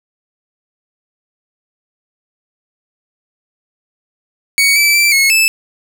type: tone with pitch steps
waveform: sawtooth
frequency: 2239 / 2316 / 2339 / 2180 / 2625 Hz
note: C#7 / D7 / D7 / C#7 / E7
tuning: +17 / -25 / -8 / -29 / -8 cents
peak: -5 dBFS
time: 4.58-5.48 s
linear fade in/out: 0 ms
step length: 180 ms
effects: none